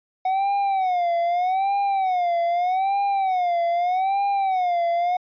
triangle tone with vibrato, 740 Hz, F#5, in tune, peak -17 dBFS, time 0.25-5.17 s, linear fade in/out 5 ms, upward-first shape sine, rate 0.81 Hz, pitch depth 140 cents each way, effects resampled to 11025 Hz

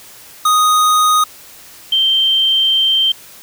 square / sine tone pair in turn, 1244.5 / 3136 Hz, D#6 / G7, 0 / 0 cents, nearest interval octave + major third, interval 1600 cents, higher second, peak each -10 dBFS, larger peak neither, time 0.45-1.24 / 1.92-3.12 s, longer second, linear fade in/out 5 ms, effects white hiss -39 dBFS RMS until 3.42 s

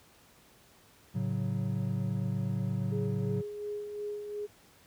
triangle chord, F# minor, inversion first, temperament equal, 110 / 138.59 / 185 Hz, A2 / C#3 / F#3, 0 / 0 / 0 cents, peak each -31 / -32 / -32 dBFS, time 1.14-3.42 s, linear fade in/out 20 ms
sine tone with tremolo, 415.3 Hz, G#4, in tune, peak -33 dBFS, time 2.91-4.47 s, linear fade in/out 20 ms, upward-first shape sine, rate 2.8 Hz, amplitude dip 45%
effects pink hiss -60 dBFS RMS until 4.86 s + high-pass 60 Hz 12 dB/octave

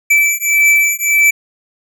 square beating tone pair, 2318 / 2319.7 Hz, D7 / D7, -23 / -22 cents, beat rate 1.7 Hz, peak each -13 dBFS, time 0.1-1.31 s, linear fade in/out 10 ms, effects none

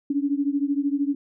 sine beating tone pair, 278.7 / 291.7 Hz, C#4 / D4, +9 / -12 cents, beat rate 13 Hz, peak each -23 / -25 dBFS, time 0.1-1.15 s, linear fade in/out 5 ms, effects none

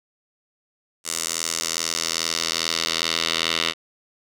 10% pulse tone with band-pass filter sweep, 82.41 Hz, E2, in tune, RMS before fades -25 dBFS, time 1.04-3.74 s, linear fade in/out 50 ms, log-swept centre 7700 to 3400 Hz, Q 1.7, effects none

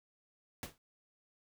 pink noise with exponential decay, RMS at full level -39 dBFS, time 0.63-0.78 s, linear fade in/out 1 ms, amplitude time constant 31 ms, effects none

